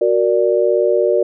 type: chord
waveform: sine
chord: Gb augmented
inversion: none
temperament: equal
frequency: 370 / 466.2 / 587.3 Hz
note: Gb4 / Bb4 / D5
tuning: 0 / 0 / 0 cents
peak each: -16 dBFS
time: 0.01-1.23 s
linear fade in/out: 5 ms
effects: none